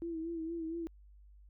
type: tone with vibrato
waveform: sine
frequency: 329.6 Hz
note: E4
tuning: in tune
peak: -36 dBFS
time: 0.02-0.87 s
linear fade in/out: 0 ms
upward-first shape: sine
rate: 4.3 Hz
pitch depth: 52 cents each way
effects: added 50 Hz sine -55 dBFS peak until 1.49 s